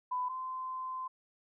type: tone pair in turn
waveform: sine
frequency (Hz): 1000 / 1032.9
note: B5 / C6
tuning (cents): +21 / -23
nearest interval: minor second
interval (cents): 56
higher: second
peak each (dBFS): -31 / -36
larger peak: first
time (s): 0.11-0.29 / 0.29-1.08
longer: second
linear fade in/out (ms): 10
effects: none